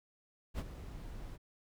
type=noise with ADSR envelope; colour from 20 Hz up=brown; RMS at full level=-34 dBFS; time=0.54-1.38 s; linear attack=46 ms; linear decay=45 ms; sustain=-12 dB; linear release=32 ms; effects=none